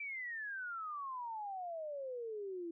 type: exponential sweep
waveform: sine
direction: down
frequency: 2349 to 329.6 Hz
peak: -40 dBFS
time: 0-2.71 s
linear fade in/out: 5 ms
effects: none